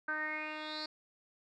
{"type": "tone with low-pass filter sweep", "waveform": "10% pulse", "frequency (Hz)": 307.5, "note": "D#4", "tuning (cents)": -20, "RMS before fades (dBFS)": -39, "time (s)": [0.08, 0.86], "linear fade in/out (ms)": 5, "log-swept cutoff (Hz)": [1500, 4600], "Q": 8.4, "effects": []}